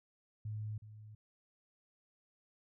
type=tone with echo; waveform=sine; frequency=107.1 Hz; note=A2; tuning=46 cents flat; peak=-38 dBFS; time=0.45-0.78 s; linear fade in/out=5 ms; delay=370 ms; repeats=1; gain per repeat=-12 dB; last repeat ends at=1.15 s; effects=none